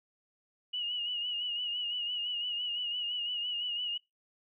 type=tone with vibrato; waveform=sine; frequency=2900 Hz; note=F#7; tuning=35 cents flat; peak=-32 dBFS; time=0.73-3.98 s; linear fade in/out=10 ms; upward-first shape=sine; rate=5.9 Hz; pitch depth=48 cents each way; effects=noise-tail reverb RT60 0.2 s tail -24 dB re dry